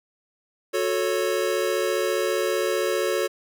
square chord, F# minor, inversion none, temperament equal with one note detuned, 364.9 / 440 / 554.4 Hz, F#4 / A4 / C#5, -24 / 0 / 0 cents, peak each -27 dBFS, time 0.73-3.28 s, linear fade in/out 20 ms, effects none

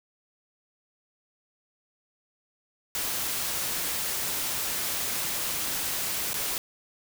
white noise with dropouts, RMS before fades -30 dBFS, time 2.95-6.58 s, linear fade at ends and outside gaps 1 ms, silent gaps 6.333-6.341 s, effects none

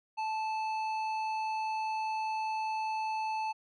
sine tone with hard clipping, 875 Hz, A5, 10 cents flat, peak -33 dBFS, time 0.17-3.53 s, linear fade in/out 20 ms, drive 9 dB, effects resampled to 22050 Hz

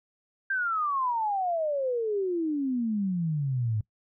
sine exponential sweep, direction down, 1600 to 103.83 Hz, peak -25 dBFS, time 0.5-3.81 s, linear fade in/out 5 ms, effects noise-tail reverb RT60 0.1 s tail -21 dB re dry

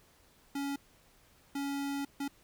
square tone bursts at uneven times, 280 Hz, C#4, 18 cents sharp, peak -34 dBFS, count 3, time 0.55-0.76 / 1.55-2.05 / 2.2-2.28 s, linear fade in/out 5 ms, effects pink hiss -64 dBFS RMS until 2.43 s

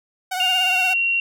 sawtooth tone with vibrato, 739 Hz, F#5, 2 cents flat, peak -19 dBFS, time 0.31-0.94 s, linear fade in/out 10 ms, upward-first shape triangle, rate 17 Hz, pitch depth 50 cents each way
sine tone with pitch glide, 2800 to 2746 Hz, F7 to F7, +4 to -30 cents, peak -17 dBFS, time 0.4-1.2 s, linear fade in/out 2 ms, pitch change -34 cents, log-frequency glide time 0.61-0.79 s
effects none

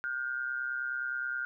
sine tone pair together, 1421.5 / 1551 Hz, F6 / G6, +30 / -19 cents, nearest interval major second, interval 151 cents, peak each -33 / -37 dBFS, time 0.04-1.45 s, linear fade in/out 0 ms, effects none

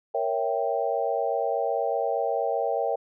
sine chord, A# diminished seventh, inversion none, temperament equal, 466.2 / 554.4 / 659.3 / 784 Hz, A#4 / C#5 / E5 / G5, 0 / 0 / 0 / 0 cents, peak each -29 dBFS, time 0.14-2.96 s, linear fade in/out 10 ms, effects none

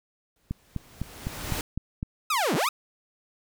pink noise with exponential growth, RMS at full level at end -30 dBFS, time 0.36-1.61 s, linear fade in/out 1 ms, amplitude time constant 270 ms
click train, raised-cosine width 5 ms, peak -17 dBFS, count 7, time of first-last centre 0.51-2.029 s, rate 3.95 Hz
sawtooth linear two-way sweep, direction down then up, 1314 to 129.9 to 1314 Hz, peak -19 dBFS, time 2.3-2.69 s, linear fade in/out 5 ms, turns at 2.55 s
effects none

